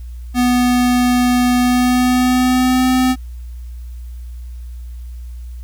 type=tone with pitch glide; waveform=square; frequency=246.9 to 255.8 Hz; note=B3 to C4; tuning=0 to -39 cents; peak=-12 dBFS; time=0.34-3.16 s; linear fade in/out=50 ms; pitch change=+61 cents; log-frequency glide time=1.6-2.88 s; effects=added 60 Hz sine -27 dBFS peak until 5.63 s + white hiss -54 dBFS RMS until 5.63 s